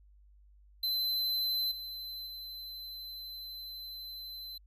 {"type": "tone with level steps", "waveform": "square", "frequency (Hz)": 4056, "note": "B7", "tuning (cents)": 45, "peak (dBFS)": [-30, -40, -42], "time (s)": [0.83, 4.58], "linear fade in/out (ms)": 5, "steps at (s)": [1.71, 2.26], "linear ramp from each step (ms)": 10, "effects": ["added 50 Hz sine -57 dBFS peak until 4.66 s"]}